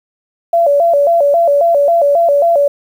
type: tone with vibrato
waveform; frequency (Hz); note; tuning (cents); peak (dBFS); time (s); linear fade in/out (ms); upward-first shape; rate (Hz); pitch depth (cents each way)
sine; 622.3; D#5; 0; -7; 0.53-2.68; 5; square; 3.7; 150
effects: 7-bit